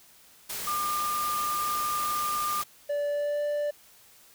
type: noise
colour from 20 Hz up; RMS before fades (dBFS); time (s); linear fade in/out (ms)
white; -35; 0.49-2.64; 10
type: tone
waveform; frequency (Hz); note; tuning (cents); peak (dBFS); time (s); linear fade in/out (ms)
sine; 1200; D6; +37; -27; 0.67-2.62; 5
type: tone with pitch glide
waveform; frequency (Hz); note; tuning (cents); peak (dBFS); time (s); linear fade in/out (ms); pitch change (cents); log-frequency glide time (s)
triangle; 580 to 587.4; D5 to D5; -22 to 0; -24; 2.89-3.71; 10; +22; 3.08-3.43
effects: white hiss -56 dBFS RMS until 4.34 s